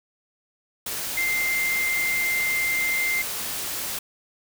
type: tone in noise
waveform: sine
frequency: 2093 Hz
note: C7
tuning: in tune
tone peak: -22 dBFS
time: 1.17-3.22 s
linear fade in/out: 5 ms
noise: white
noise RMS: -30 dBFS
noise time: 0.86-3.99 s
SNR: +5 dB
effects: none